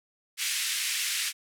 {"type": "band-pass noise", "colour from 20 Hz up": "pink", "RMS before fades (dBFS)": -30, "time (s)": [0.37, 1.33], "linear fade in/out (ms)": 50, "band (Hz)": [2000, 12000], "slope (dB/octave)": 24, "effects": []}